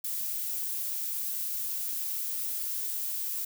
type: noise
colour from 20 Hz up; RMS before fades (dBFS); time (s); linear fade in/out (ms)
violet; -33; 0.04-3.45; 5
effects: none